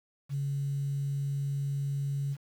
sine tone, 140 Hz, C#3, 18 cents sharp, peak -28 dBFS, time 0.29-2.37 s, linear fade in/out 50 ms, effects tanh soft clip ceiling -24 dBFS + 9-bit

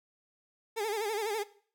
30% pulse tone with vibrato, 427.6 Hz, A4, 49 cents flat, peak -28 dBFS, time 0.76-1.44 s, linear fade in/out 20 ms, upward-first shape sine, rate 12 Hz, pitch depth 110 cents each way, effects noise-tail reverb RT60 0.5 s tail -18 dB re dry

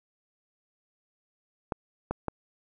clicks, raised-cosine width 1 ms, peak -15 dBFS, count 3, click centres 1.722 / 2.11 / 2.283 s, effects none

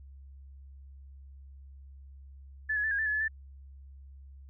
sine tone with pitch steps, 1737 / 1685 / 1758 / 1634 / 1765 / 1706 / 1722 / 1766 Hz, A6 / G#6 / A6 / G#6 / A6 / G#6 / A6 / A6, -23 / +25 / -2 / -29 / +5 / +46 / -38 / +6 cents, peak -27 dBFS, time 2.69-3.282 s, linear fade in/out 10 ms, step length 74 ms, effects added 68 Hz sine -47 dBFS peak until 4.49 s

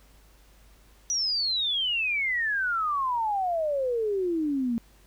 sine exponential sweep, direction down, 5920 to 226.5 Hz, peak -24 dBFS, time 1.1-4.78 s, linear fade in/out 0 ms, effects added 50 Hz sine -55 dBFS peak until 5.06 s + pink hiss -60 dBFS RMS until 5.06 s

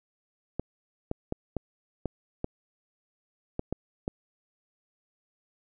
clicks, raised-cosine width 2 ms, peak -16 dBFS, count 9, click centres 0.596 / 1.114 / 1.324 / 1.567 / 2.057 / 2.444 / 3.594 / 3.726 / 4.079 s, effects none

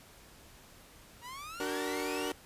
sawtooth exponential sweep, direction up, 932.3 to 3136 Hz, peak -39 dBFS, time 1.21-2.33 s, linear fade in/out 50 ms
sawtooth chord, D augmented, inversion none, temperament equal with one note detuned, 293.7 / 376.2 / 466.2 Hz, D4 / F#4 / A#4, 0 / +29 / 0 cents, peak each -34 dBFS, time 1.6-2.32 s, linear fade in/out 2 ms
effects pink hiss -56 dBFS RMS until 2.45 s + resampled to 32000 Hz

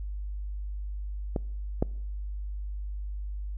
clicks, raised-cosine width 2 ms, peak -15 / -11 dBFS, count 2, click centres 1.362 / 1.825 s, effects noise-tail reverb RT60 0.8 s tail -25 dB re dry + added 50 Hz sine -32 dBFS peak until 3.57 s

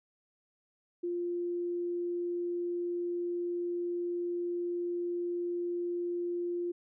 sine tone, 349.2 Hz, F4, in tune, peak -31 dBFS, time 1.03-6.72 s, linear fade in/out 10 ms, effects none

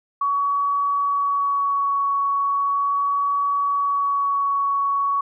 sine tone with vibrato, 1125 Hz, C#6, 25 cents sharp, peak -18 dBFS, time 0.21-5.21 s, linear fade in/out 5 ms, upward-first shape sine, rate 0.38 Hz, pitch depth 11 cents each way, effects none

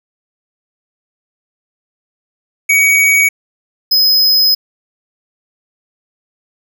square tone pair in turn, 2256 / 5065 Hz, C#7 / D#8, +30 / +30 cents, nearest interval octave + major second, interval 1400 cents, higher second, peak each -8 dBFS, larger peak neither, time 2.69-3.29 / 3.91-4.55 s, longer second, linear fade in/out 10 ms, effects none

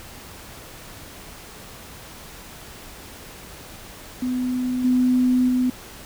sine tone with level steps, 251.9 Hz, B3, 34 cents sharp, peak -21 / -15 / -17 dBFS, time 4.22-5.7 s, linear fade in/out 5 ms, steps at 4.84 / 5.48 s, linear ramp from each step 10 ms, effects pink hiss -41 dBFS RMS until 6.05 s

